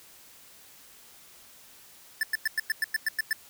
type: tone bursts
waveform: square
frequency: 1759 Hz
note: A6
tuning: 1 cent flat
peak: -24 dBFS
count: 10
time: 2.21-3.33 s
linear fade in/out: 2 ms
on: 22 ms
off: 100 ms
effects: white hiss -53 dBFS RMS until 3.49 s